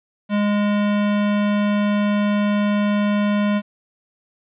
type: tone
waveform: square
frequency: 206.2 Hz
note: G#3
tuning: 12 cents flat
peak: -17 dBFS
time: 0.29-3.62 s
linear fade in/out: 50 ms
effects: resampled to 8000 Hz + 9-bit